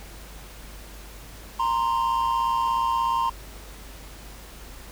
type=tone pair together; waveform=triangle; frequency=929.6 / 1046.5 Hz; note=A#5 / C6; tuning=-5 / 0 cents; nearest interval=major second; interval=205 cents; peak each=-22 dBFS; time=1.59-3.3 s; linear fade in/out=10 ms; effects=added 50 Hz sine -42 dBFS peak until 4.91 s + pink hiss -45 dBFS RMS until 4.91 s